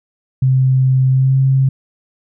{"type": "tone with pitch glide", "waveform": "sine", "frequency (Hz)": [130.81, 133.71], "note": ["C3", "C3"], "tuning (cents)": [0, 38], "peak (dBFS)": -9, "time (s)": [0.42, 1.69], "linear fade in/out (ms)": 5, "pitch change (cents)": 38, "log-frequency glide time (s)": [1.1, 1.37], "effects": []}